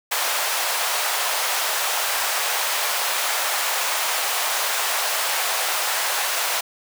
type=high-pass noise; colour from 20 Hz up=pink; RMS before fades=-23 dBFS; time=0.11-6.61 s; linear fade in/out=10 ms; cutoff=650 Hz; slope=24 dB/octave; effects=none